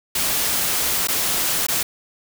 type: noise with dropouts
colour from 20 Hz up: white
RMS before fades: -21 dBFS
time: 0.15-1.83 s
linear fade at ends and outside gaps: 5 ms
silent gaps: 1.073-1.084 / 1.668-1.684 s
effects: none

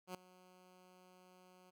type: tone with ADSR envelope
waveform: 10% pulse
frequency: 183 Hz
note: F#3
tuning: 19 cents flat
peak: -34 dBFS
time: 0.07-1.71 s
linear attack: 77 ms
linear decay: 4 ms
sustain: -20 dB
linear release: 18 ms
effects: none

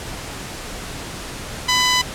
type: tone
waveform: 10% pulse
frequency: 1000 Hz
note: B5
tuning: 21 cents sharp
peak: -6 dBFS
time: 1.68-2.02 s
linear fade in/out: 10 ms
effects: pink hiss -31 dBFS RMS until 2.14 s + low-pass 10000 Hz 12 dB/octave

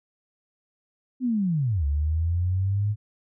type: linear two-way sweep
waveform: sine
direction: down then up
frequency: 262.3 to 69.8 to 106.6 Hz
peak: -21 dBFS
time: 1.2-2.96 s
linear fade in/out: 50 ms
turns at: 1.85 s
effects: none

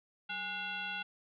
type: tone with frequency modulation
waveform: sine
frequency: 2093 Hz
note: C7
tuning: in tune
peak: -36 dBFS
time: 0.29-1.03 s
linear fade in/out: 10 ms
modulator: 635 Hz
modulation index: 2
effects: none

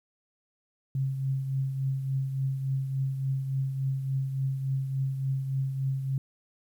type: tone with tremolo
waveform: sine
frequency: 134.5 Hz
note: C3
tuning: 48 cents sharp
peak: -24 dBFS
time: 0.95-6.18 s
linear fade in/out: 2 ms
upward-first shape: triangle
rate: 3.5 Hz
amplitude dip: 55%
effects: 10-bit

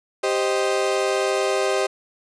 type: chord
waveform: 35% pulse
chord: C minor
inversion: second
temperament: equal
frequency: 392 / 523.3 / 622.3 Hz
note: G4 / C5 / Eb5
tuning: 0 / 0 / 0 cents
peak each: -21 / -23 / -23 dBFS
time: 0.23-1.87 s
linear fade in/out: 10 ms
effects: resampled to 22050 Hz

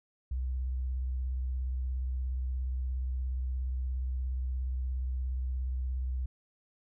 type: tone with vibrato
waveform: sine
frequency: 63.8 Hz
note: C2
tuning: 43 cents flat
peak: -30 dBFS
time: 0.31-6.26 s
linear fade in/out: 5 ms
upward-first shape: sine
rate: 17 Hz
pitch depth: 47 cents each way
effects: none

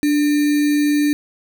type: tone with sample-and-hold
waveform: sine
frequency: 293.7 Hz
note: D4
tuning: in tune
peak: -13 dBFS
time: 0.03-1.13 s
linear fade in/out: 0 ms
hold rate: 2100 Hz
effects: none

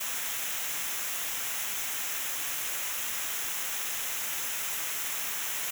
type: noise with comb filter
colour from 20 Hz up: white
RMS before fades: -33 dBFS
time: 0-5.71 s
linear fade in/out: 10 ms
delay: 0.22 ms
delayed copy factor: -0.6
effects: none

